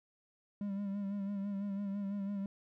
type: tone with vibrato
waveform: triangle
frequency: 199.8 Hz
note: G3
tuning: 33 cents sharp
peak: -33 dBFS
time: 0.61-2.46 s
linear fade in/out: 2 ms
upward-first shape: sine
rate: 6 Hz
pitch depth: 43 cents each way
effects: none